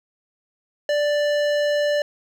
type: tone with hard clipping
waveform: sine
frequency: 587.3 Hz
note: D5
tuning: in tune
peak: -20 dBFS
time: 0.89-2.02 s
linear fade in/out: 2 ms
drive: 15 dB
effects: none